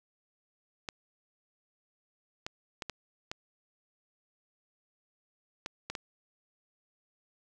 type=clicks; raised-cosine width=0.2 ms; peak=-19 dBFS; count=8; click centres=0.888 / 2.465 / 2.822 / 2.897 / 3.315 / 5.661 / 5.9 / 5.952 s; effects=none